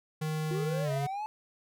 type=tone with pitch glide; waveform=square; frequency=155.56 to 139.39 Hz; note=D#3 to C#3; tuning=0 to +10 cents; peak=-31 dBFS; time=0.21-1.07 s; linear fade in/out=10 ms; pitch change=-190 cents; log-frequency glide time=0.83-0.91 s
type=linear sweep; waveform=triangle; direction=up; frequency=349.2 to 876 Hz; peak=-31 dBFS; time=0.51-1.26 s; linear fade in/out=0 ms
effects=none